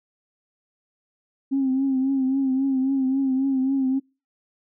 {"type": "tone with vibrato", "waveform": "sine", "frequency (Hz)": 266.7, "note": "C4", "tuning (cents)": 33, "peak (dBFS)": -18, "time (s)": [1.51, 4], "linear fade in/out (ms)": 20, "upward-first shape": "triangle", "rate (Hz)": 3.7, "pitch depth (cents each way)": 58, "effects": ["noise-tail reverb RT60 0.3 s tail -26 dB re dry", "tanh soft clip ceiling -14 dBFS"]}